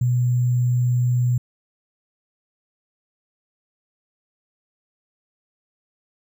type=tone with sample-and-hold; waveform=sine; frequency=123.47 Hz; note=B2; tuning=in tune; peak=-16 dBFS; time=0.01-1.38 s; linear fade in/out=5 ms; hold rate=7350 Hz; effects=none